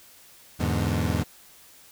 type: chord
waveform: 25% pulse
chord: E dominant seventh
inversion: none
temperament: equal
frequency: 82.41 / 103.83 / 123.47 / 146.83 Hz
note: E2 / G#2 / B2 / D3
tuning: 0 / 0 / 0 / 0 cents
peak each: -23 / -24 / -29 / -28 dBFS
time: 0.59-1.24 s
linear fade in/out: 20 ms
effects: white hiss -52 dBFS RMS until 1.91 s